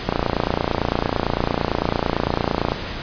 click train, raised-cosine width 1 ms, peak -4 dBFS, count 77, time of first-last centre 0.09-2.72 s, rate 28.9 Hz, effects pink hiss -29 dBFS RMS until 3.02 s + resampled to 11025 Hz

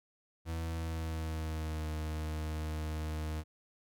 40% pulse tone with pitch glide, 82 to 77.67 Hz, E2 to D#2, -9 to -2 cents, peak -34 dBFS, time 0.45-3.44 s, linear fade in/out 50 ms, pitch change -93 cents, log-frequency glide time 0.74-1.85 s, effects none

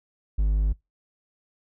triangle tone, 51.1 Hz, G#1, 27 cents flat, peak -17 dBFS, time 0.38-0.73 s, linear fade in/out 10 ms, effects noise-tail reverb RT60 0.2 s tail -24 dB re dry

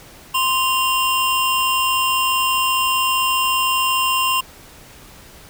square tone pair together, 1041.5 / 2795 Hz, C6 / F7, -8 / +1 cents, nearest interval octave + perfect fourth, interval 1709 cents, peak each -19 / -20 dBFS, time 0.34-4.41 s, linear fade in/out 10 ms, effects pink hiss -43 dBFS RMS until 5.49 s

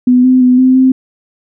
sine tone with pitch steps, 249.5 / 256.3 / 251 / 257.9 / 260.4 Hz, B3 / C4 / B3 / C4 / C4, +18 / -36 / +28 / -25 / -8 cents, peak -4 dBFS, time 0.07-0.92 s, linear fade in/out 5 ms, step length 170 ms, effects none

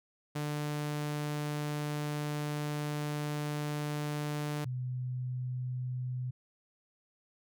sawtooth / sine tone pair in turn, 148.5 / 126.11 Hz, D3 / B2, +20 / +37 cents, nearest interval minor third, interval 283 cents, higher first, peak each -29 / -33 dBFS, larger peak first, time 0.35-4.65 / 4.65-6.31 s, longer first, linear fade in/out 10 ms, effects none

